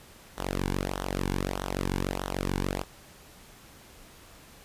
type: tone with flanger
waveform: sawtooth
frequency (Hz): 46.84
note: F#1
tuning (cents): +22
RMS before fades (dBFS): -31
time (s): 0.37-2.84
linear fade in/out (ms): 20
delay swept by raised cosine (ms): 0.41 to 1.61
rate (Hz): 1.6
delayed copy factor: -0.8
effects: pink hiss -52 dBFS RMS until 4.64 s + resampled to 32000 Hz